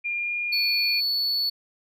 sine tone with pitch glide, 2405 to 2420 Hz, D7 to D#7, +41 to -49 cents, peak -25 dBFS, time 0.04-1.01 s, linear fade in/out 20 ms, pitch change +10 cents, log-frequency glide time 0.19-0.34 s
triangle tone, 4435 Hz, C#8, in tune, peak -21 dBFS, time 0.52-1.5 s, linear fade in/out 10 ms
effects none

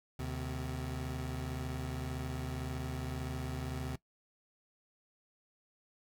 25% pulse tone pair together, 75.36 / 128.9 Hz, D2 / C3, +45 / -26 cents, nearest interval major sixth, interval 929 cents, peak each -36 / -36 dBFS, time 0.19-3.96 s, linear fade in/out 5 ms, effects noise-tail reverb RT60 0.1 s tail -19 dB re dry

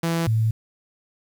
sawtooth / sine tone pair in turn, 166.6 / 111.19 Hz, E3 / A2, +19 / +19 cents, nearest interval perfect fifth, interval 700 cents, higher first, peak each -17 / -17 dBFS, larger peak neither, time 0.03-0.27 / 0.27-0.51 s, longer neither, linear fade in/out 5 ms, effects 8-bit

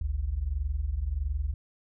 sine tone pair together, 51.92 / 73.42 Hz, G#1 / D2, 0 / 0 cents, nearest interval tritone, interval 600 cents, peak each -31 / -29 dBFS, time 0.01-1.54 s, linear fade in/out 5 ms, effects none

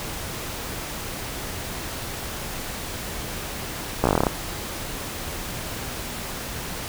slowing click train, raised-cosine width 1 ms, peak -4 dBFS, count 11, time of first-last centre 4.04-4.268 s, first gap 15 ms, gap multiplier 1.09, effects pink hiss -32 dBFS RMS until 6.88 s

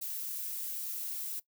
violet noise, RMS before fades -38 dBFS, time 0.01-1.4 s, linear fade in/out 10 ms, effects noise-tail reverb RT60 0.1 s tail -19 dB re dry

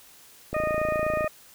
click train, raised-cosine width 2 ms, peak -19 dBFS, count 21, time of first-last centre 0.53-1.244 s, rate 28 Hz
harmonic tone, 617 Hz, D#5, 15 cents flat, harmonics 1 / 2 / 3 / 4, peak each -25 / -31 / -35 / -37 dBFS, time 0.54-1.28 s, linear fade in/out 5 ms
effects white hiss -52 dBFS RMS until 1.54 s

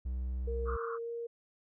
triangle tone, 63 Hz, B1, 35 cents sharp, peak -31 dBFS, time 0.05-0.77 s, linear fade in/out 10 ms
sine tone with pitch glide, 463 to 467.6 Hz, A#4 to A#4, -12 to +5 cents, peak -36 dBFS, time 0.47-1.27 s, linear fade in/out 10 ms, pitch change +17 cents, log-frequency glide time 1.01-1.1 s
pink band-pass noise, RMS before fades -41 dBFS, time 0.65-0.99 s, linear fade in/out 50 ms, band 1100 to 1400 Hz, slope 96 dB/octave
effects none

